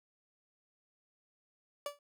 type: tone with exponential decay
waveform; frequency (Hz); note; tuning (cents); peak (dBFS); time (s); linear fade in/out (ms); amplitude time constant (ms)
30% pulse; 578; D5; -28; -30; 1.86-1.99; 2; 28
effects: none